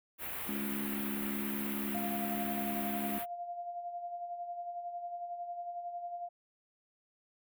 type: band-stop noise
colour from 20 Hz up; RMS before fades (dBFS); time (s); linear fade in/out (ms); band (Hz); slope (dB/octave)
white; -40; 0.18-3.26; 50; 2800 to 12000; 24
type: harmonic tone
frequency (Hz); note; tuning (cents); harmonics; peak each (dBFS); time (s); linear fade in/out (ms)
70; C#2; +18; 3 / 4 / 5; -37 / -42 / -45; 0.48-3.19; 10
type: tone with tremolo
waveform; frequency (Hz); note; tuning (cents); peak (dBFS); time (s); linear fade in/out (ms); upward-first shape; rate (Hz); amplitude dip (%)
sine; 699; F5; +1; -36; 1.94-6.29; 10; sine; 11; 50
effects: none